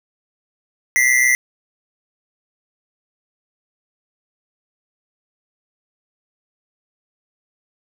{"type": "tone pair together", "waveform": "square", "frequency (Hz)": [1954.5, 2081], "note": ["B6", "C7"], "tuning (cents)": [-19, -10], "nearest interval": "minor second", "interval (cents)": 109, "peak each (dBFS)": -16, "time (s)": [0.96, 1.35], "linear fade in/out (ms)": 0, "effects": []}